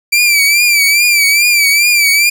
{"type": "tone with vibrato", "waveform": "sawtooth", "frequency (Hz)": 2335, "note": "D7", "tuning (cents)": -11, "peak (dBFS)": -4, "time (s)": [0.12, 2.3], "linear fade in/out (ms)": 10, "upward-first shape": "triangle", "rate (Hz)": 2.4, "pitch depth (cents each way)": 85, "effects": []}